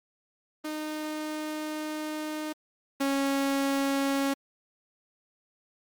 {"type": "tone pair in turn", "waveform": "sawtooth", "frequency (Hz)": [307.1, 275.4], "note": ["D#4", "C#4"], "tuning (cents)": [-23, -11], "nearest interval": "major second", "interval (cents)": 188, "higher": "first", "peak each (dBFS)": [-28, -21], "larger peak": "second", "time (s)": [[0.64, 2.53], [3, 4.34]], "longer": "first", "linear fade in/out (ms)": 10, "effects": ["Opus 24 kbps"]}